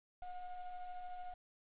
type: ring-modulated tone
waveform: triangle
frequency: 358.4 Hz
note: F4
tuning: 45 cents sharp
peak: -38 dBFS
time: 0.22-1.34 s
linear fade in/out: 5 ms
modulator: 365 Hz
effects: resampled to 8000 Hz + 11-bit